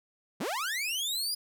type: linear sweep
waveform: sawtooth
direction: up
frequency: 136.2 to 4978 Hz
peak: -27 dBFS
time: 0.4-1.35 s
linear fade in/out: 10 ms
effects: none